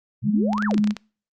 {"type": "exponential two-way sweep", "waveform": "sine", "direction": "up then down", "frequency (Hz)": [108.5, 1849, 126], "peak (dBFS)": -25, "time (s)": [0.22, 0.81], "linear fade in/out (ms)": 20, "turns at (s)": 0.65}
{"type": "tone with tremolo", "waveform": "sine", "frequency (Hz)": 209.8, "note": "G#3", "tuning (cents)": 18, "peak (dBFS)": -16, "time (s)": [0.23, 0.95], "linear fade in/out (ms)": 50, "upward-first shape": "triangle", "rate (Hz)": 2.1, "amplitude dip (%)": 55}
{"type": "clicks", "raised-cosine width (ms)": 0.2, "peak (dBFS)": -15, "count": 10, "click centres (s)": [0.532, 0.581, 0.624, 0.711, 0.743, 0.78, 0.842, 0.874, 0.908, 0.967]}
{"effects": ["noise-tail reverb RT60 0.4 s tail -25 dB re dry", "Opus 48 kbps"]}